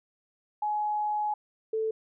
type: tone pair in turn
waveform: sine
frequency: 842 / 440.8 Hz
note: G#5 / A4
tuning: +24 / +3 cents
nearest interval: major seventh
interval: 1121 cents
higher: first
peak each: -26 dBFS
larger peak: neither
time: 0.62-1.34 / 1.73-1.91 s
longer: first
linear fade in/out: 5 ms
effects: none